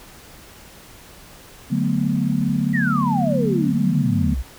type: chord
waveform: sine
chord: B minor seventh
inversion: first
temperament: equal with one note detuned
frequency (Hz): 146.83 / 185 / 220 / 244.7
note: D3 / F#3 / A3 / B3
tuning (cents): 0 / 0 / 0 / -16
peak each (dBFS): -23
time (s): 1.7-4.35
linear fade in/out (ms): 20
type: exponential sweep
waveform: sine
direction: down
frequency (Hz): 1975.5 to 58.27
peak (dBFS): -21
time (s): 2.73-4.43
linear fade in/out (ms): 20
effects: pink hiss -44 dBFS RMS until 4.58 s